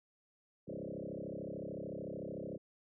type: tone with frequency modulation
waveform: sine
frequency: 357.4 Hz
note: F4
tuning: 40 cents sharp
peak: -40 dBFS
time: 0.67-2.58 s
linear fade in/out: 20 ms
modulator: 33.5 Hz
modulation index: 6.7
effects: none